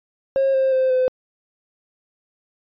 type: tone with pitch steps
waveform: triangle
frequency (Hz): 540 / 530.4 / 521 / 511.8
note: C#5 / C5 / C5 / C5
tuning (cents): -45 / +23 / -7 / -38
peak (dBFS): -12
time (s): 0.36-1.08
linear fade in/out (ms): 0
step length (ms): 180
effects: tanh soft clip ceiling -11 dBFS + resampled to 11025 Hz